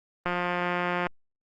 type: click train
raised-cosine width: 0.5 ms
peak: -13 dBFS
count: 144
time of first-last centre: 0.26-1.068 s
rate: 177 Hz
effects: Opus 24 kbps